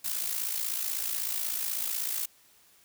blue noise with amplitude modulation, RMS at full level -29 dBFS, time 0.04-2.26 s, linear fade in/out 10 ms, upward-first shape sine, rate 56.2 Hz, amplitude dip 65%, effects white hiss -61 dBFS RMS until 2.84 s

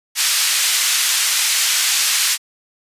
white band-pass noise, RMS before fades -17 dBFS, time 0.15-2.38 s, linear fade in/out 50 ms, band 1800 to 8300 Hz, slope 12 dB/octave, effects resampled to 32000 Hz

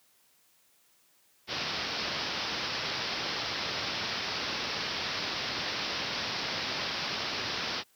white low-pass noise, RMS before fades -34 dBFS, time 1.47-7.84 s, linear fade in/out 50 ms, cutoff 5500 Hz, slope 96 dB/octave, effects white hiss -66 dBFS RMS until 7.95 s + high-pass 80 Hz 12 dB/octave

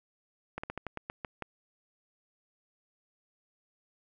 slowing click train, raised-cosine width 0.5 ms, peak -21 dBFS, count 9, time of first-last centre 0.58-1.423 s, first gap 55 ms, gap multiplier 1.18, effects none

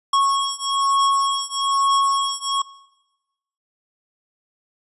square beating tone pair, 1100 / 1101.1 Hz, C#6 / C#6, -14 / -12 cents, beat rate 1.1 Hz, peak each -21 dBFS, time 0.13-2.62 s, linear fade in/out 5 ms, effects noise-tail reverb RT60 1.0 s tail -20 dB re dry + resampled to 24000 Hz

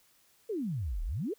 sine exponential two-way sweep, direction down then up, 479.7 to 35.31 to 479.7 Hz, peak -31 dBFS, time 0.49-1.34 s, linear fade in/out 10 ms, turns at 1.03 s, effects white hiss -66 dBFS RMS until 1.38 s

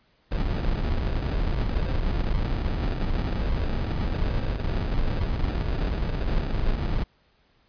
brown noise with sample-and-hold, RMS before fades -25 dBFS, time 0.31-7.04 s, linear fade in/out 10 ms, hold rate 1050 Hz, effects pink hiss -64 dBFS RMS until 7.68 s + resampled to 11025 Hz

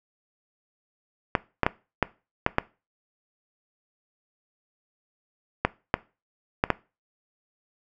clicks, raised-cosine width 0.5 ms, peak -4 dBFS, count 10, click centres 1.352 / 1.633 / 1.665 / 2.027 / 2.464 / 2.584 / 5.65 / 5.941 / 6.639 / 6.703 s, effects noise-tail reverb RT60 0.3 s tail -20 dB re dry

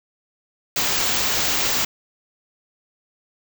white band-stop noise, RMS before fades -21 dBFS, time 0.76-1.85 s, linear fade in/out 5 ms, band 7700 to 15000 Hz, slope 96 dB/octave, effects none

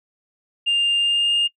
sine tone with pitch glide, 2803 to 2824 Hz, F7 to F7, +6 to +19 cents, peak -14 dBFS, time 0.66-1.48 s, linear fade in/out 20 ms, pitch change +13 cents, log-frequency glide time 0.99-1.33 s, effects noise-tail reverb RT60 0.1 s tail -23 dB re dry + tanh soft clip ceiling -14 dBFS

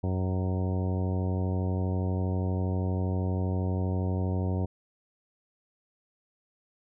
harmonic tone with a mistuned harmonic, 92.5 Hz, F#2, in tune, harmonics 1 / 2 / 3 / 4 / 5 / 6 / 7 / 8 / 10, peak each -27 / -33 / -37 / -39 / -41 / -43 / -44 / -45 / -47 dBFS, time 0.03-4.66 s, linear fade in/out 10 ms, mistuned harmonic 8, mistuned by +28 cents, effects none

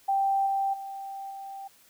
sine tone with level steps, 784 Hz, G5, in tune, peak -22 / -24 / -35 / -37 dBFS, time 0.08-1.68 s, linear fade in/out 10 ms, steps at 0.46 / 0.73 / 1.3 s, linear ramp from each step 10 ms, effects white hiss -59 dBFS RMS until 1.89 s

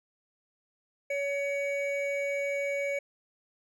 triangle tone pair together, 563.2 / 2253 Hz, C#5 / C#7, +27 / +28 cents, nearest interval 2 octaves, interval 2401 cents, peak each -28 / -32 dBFS, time 1.1-2.99 s, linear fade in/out 5 ms, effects none

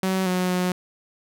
sawtooth tone with pitch steps, 188.7 / 182.4 / 181.3 Hz, F#3 / F#3 / F#3, +34 / -24 / -35 cents, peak -17 dBFS, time 0.03-0.72 s, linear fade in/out 2 ms, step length 230 ms, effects none

